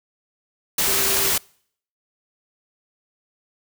sine tone in noise, 392 Hz, G4, in tune, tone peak -30 dBFS, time 0.87-1.3 s, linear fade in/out 5 ms, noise white, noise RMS -20 dBFS, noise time 0.78-1.38 s, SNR -13 dB, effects noise-tail reverb RT60 0.6 s tail -26 dB re dry

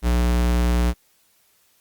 square tone, 60 Hz, B1, 49 cents flat, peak -17 dBFS, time 0.02-0.94 s, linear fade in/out 50 ms, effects white hiss -61 dBFS RMS until 1.8 s + Opus 48 kbps

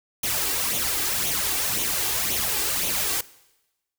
white noise with flanger, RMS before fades -25 dBFS, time 0.23-3.21 s, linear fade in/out 5 ms, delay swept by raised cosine 0.3 to 2.6 ms, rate 1.9 Hz, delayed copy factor +0.6, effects noise-tail reverb RT60 1.0 s tail -20 dB re dry

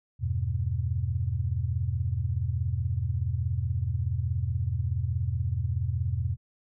sine chord, E minor, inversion none, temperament just, 82.41 / 98.89 / 123.61 Hz, E2 / G2 / B2, 0 / +16 / +2 cents, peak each -30 dBFS, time 0.19-6.37 s, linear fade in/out 50 ms, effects none

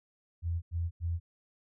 sine tone bursts, 84.8 Hz, E2, 50 cents sharp, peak -29 dBFS, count 3, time 0.42-1.2 s, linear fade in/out 50 ms, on 200 ms, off 90 ms, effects none

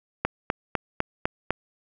click train, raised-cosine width 0.5 ms, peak -7 dBFS, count 6, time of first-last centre 0.25-1.506 s, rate 3.98 Hz, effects none

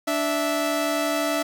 sawtooth tone pair together, 293.1 / 658 Hz, D4 / E5, -3 / -3 cents, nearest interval octave + major second, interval 1400 cents, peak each -22 / -20 dBFS, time 0.07-1.43 s, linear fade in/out 10 ms, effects none

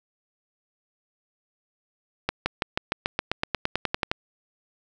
accelerating click train, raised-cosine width 0.3 ms, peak -7 dBFS, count 16, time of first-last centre 2.29-4.115 s, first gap 170 ms, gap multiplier 0.95, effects none

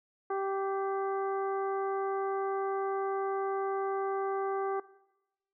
harmonic tone with a mistuned harmonic, 390 Hz, G4, 9 cents flat, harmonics 1 / 2 / 3 / 4 / 5, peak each -32 / -35 / -38 / -46 / -54 dBFS, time 0.3-4.8 s, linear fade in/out 5 ms, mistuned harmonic 5, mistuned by +53 cents, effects noise-tail reverb RT60 0.9 s tail -18 dB re dry

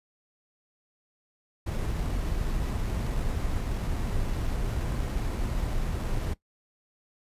brown noise with sample-and-hold, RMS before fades -29 dBFS, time 1.66-6.34 s, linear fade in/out 10 ms, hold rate 8820 Hz, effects noise-tail reverb RT60 0.1 s tail -17 dB re dry + resampled to 32000 Hz

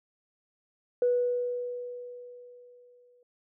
sine tone with exponential decay, 490 Hz, B4, 14 cents flat, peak -20 dBFS, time 1.02-3.23 s, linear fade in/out 2 ms, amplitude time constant 480 ms, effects tanh soft clip ceiling -16 dBFS

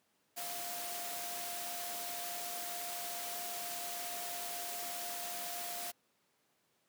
sine tone in noise, 701 Hz, F5, 6 cents sharp, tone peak -45 dBFS, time 0.36-5.92 s, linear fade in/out 20 ms, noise white, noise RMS -42 dBFS, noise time 0.36-5.92 s, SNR -6 dB, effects pink hiss -75 dBFS RMS until 6.88 s + high-pass 200 Hz 12 dB/octave

